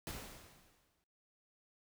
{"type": "noise with exponential decay", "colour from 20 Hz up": "pink", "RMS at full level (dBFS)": -43, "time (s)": [0.07, 1.04], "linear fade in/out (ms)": 0, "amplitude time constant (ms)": 210, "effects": ["noise-tail reverb RT60 0.7 s tail -22 dB re dry"]}